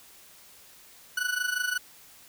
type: tone with amplitude modulation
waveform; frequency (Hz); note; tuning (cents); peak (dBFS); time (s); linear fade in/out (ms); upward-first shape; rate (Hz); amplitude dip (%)
40% pulse; 1480; F#6; 0; -23; 1.17-1.78; 5; sine; 25.6; 75
effects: white hiss -53 dBFS RMS until 2.28 s